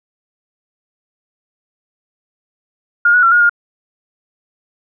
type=tone with pitch steps; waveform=sine; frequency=1418 / 1465 / 1362 / 1434 / 1416 Hz; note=F6 / F#6 / F6 / F6 / F6; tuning=+26 / -18 / -44 / +45 / +23 cents; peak=-7 dBFS; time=3.05-3.495 s; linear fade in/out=5 ms; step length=89 ms; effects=none